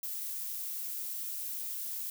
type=noise; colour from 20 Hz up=violet; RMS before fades=-38 dBFS; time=0.03-2.1 s; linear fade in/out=2 ms; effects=none